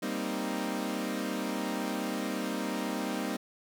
sawtooth chord, C minor seventh, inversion second, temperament equal, 196 / 233.1 / 261.6 / 311.1 Hz, G3 / Bb3 / C4 / Eb4, 0 / 0 / 0 / 0 cents, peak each -33 dBFS, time 0.02-3.37 s, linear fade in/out 10 ms, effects none

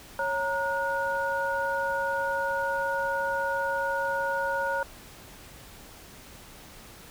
sine tone cluster, 551 / 931 / 1447 Hz, C#5 / A#5 / F#6, -11 / -2 / -39 cents, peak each -30 dBFS, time 0.19-4.83 s, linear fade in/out 2 ms, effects pink hiss -48 dBFS RMS until 7.1 s

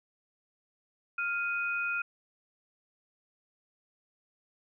sine tone pair together, 1400 / 2495 Hz, F6 / D#7, +4 / +4 cents, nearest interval minor seventh, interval 1000 cents, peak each -31 / -33 dBFS, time 1.18-2.02 s, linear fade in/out 5 ms, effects none

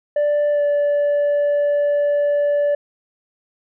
sine tone with pitch glide, 587.3 to 580.2 Hz, D5 to D5, 0 to -21 cents, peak -12 dBFS, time 0.16-2.75 s, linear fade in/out 5 ms, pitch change -21 cents, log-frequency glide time 0.52-0.62 s, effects tanh soft clip ceiling -14 dBFS

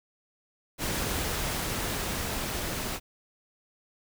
pink noise with level ramp, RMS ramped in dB -30 to -33 dBFS, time 0.78-3 s, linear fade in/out 50 ms, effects none

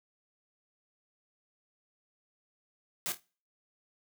white noise with echo, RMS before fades -34 dBFS, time 3.06-3.12 s, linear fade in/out 0 ms, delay 26 ms, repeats 3, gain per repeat -10 dB, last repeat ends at 3.198 s, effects noise-tail reverb RT60 0.4 s tail -24 dB re dry + high-pass 100 Hz 12 dB/octave

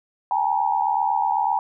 sine tone cluster, 796 / 864 / 946 Hz, G5 / A5 / A#5, +26 / -32 / +25 cents, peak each -23 dBFS, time 0.31-1.59 s, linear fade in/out 2 ms, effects none

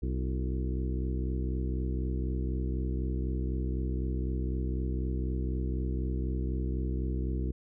harmonic tone with a mistuned harmonic, 64 Hz, C2, 38 cents flat, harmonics 1 / 2 / 3 / 4 / 5 / 6 / 7, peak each -30 / -37 / -40 / -41 / -41 / -43 / -47 dBFS, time 0.02-7.52 s, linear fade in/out 10 ms, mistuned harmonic 6, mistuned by -75 cents, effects none

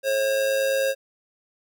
square tone with amplitude modulation, 539 Hz, C#5, 49 cents flat, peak -19 dBFS, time 0.03-0.95 s, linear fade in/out 50 ms, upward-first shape sine, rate 109 Hz, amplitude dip 45%, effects none

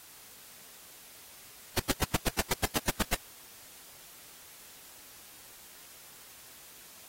pink noise bursts, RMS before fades -26 dBFS, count 12, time 1.77-3.149 s, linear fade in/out 5 ms, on 26 ms, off 97 ms, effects white hiss -52 dBFS RMS until 7.08 s + AAC 48 kbps

